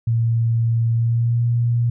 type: tone with pitch glide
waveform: sine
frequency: 115.3 to 118.68 Hz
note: A#2 to A#2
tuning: -19 to +31 cents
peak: -15 dBFS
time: 0.07-1.9 s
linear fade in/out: 5 ms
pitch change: +50 cents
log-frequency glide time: 0.92-1.43 s
effects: none